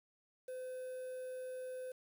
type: tone with quantisation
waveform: triangle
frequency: 511 Hz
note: C5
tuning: 41 cents flat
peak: -40 dBFS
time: 0.48-1.92 s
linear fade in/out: 5 ms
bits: 10
effects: none